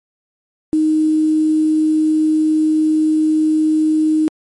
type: tone with quantisation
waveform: sine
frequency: 311.2 Hz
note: D#4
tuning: in tune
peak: -11 dBFS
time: 0.73-4.28 s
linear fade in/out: 0 ms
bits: 6
effects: MP3 48 kbps